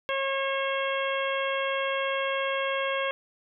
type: harmonic tone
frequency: 543 Hz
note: C#5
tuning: 36 cents flat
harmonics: 1 / 2 / 3 / 4 / 5 / 6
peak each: -29 / -32 / -34 / -35 / -36 / -37 dBFS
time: 0.09-3.11 s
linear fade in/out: 0 ms
effects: none